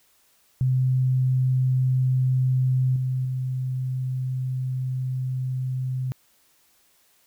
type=tone with level steps; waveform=sine; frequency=129 Hz; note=C3; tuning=24 cents flat; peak=-18 / -22 / -24 dBFS; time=0.61-6.12 s; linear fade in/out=0 ms; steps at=2.96 / 3.25 s; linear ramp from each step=2 ms; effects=white hiss -62 dBFS RMS until 7.26 s